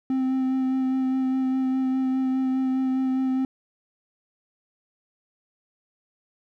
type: tone with vibrato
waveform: triangle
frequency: 261.4 Hz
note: C4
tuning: 1 cent flat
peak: -19 dBFS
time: 0.1-3.45 s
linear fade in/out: 2 ms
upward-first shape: sine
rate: 4.9 Hz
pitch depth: 13 cents each way
effects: none